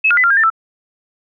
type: tone with pitch steps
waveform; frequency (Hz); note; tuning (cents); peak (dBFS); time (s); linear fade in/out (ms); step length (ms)
sine; 2589 / 1418 / 2005 / 1387 / 1614 / 1786 / 1325; E7 / F6 / B6 / F6 / G#6 / A6 / E6; -32 / +26 / +26 / -12 / -50 / +25 / +9; -9; 0.04-0.502; 10; 66
effects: none